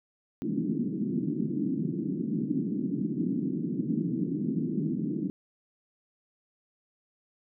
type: band-pass noise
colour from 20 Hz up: white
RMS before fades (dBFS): -30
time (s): 0.42-5.3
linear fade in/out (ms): 0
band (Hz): 150 to 320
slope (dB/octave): 48
effects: none